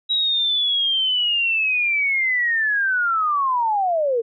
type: linear sweep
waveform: sine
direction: down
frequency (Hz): 3868 to 441.6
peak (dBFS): -17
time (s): 0.09-4.22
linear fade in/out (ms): 20
effects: none